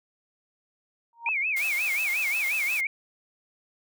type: tone with exponential growth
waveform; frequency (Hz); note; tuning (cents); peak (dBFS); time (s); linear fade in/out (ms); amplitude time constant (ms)
sine; 932; A#5; -1; -25; 1.13-1.29; 1; 34
type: tone with vibrato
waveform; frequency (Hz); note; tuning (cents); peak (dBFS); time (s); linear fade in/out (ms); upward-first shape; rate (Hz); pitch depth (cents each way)
sine; 2349; D7; 0; -24; 1.26-2.87; 2; sine; 5.6; 190
type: high-pass noise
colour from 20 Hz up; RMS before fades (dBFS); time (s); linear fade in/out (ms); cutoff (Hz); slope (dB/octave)
white; -37; 1.56-2.81; 10; 600; 24
effects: none